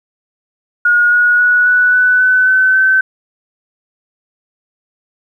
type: tone with pitch steps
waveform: sine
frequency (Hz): 1439 / 1452.4 / 1465.8 / 1479.5 / 1493.2 / 1507.1 / 1521 / 1535.2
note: F#6 / F#6 / F#6 / F#6 / F#6 / F#6 / F#6 / G6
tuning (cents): -49 / -33 / -17 / -1 / +15 / +31 / +47 / -37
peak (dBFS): -7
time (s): 0.85-3.01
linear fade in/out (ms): 5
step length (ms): 270
effects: 8-bit